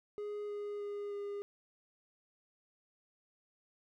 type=tone with pitch steps; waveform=triangle; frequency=415.3 / 412.2 / 409.1 / 406 Hz; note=G#4 / G#4 / G#4 / G#4; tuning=0 / -13 / -26 / -39 cents; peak=-36 dBFS; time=0.18-1.42 s; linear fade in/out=0 ms; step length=310 ms; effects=none